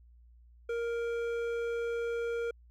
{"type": "tone with hard clipping", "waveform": "sine", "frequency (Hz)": 467.5, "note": "A#4", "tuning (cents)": 5, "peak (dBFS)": -33, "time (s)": [0.69, 2.51], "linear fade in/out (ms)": 5, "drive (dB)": 10, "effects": ["added 59 Hz sine -55 dBFS peak until 2.7 s"]}